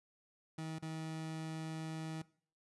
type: tone with dropouts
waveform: 30% pulse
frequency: 159.3 Hz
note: D#3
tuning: 41 cents sharp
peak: -38 dBFS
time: 0.58-2.22 s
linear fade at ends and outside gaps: 5 ms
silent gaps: 0.786-0.824 s
effects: noise-tail reverb RT60 0.5 s tail -20 dB re dry + resampled to 24000 Hz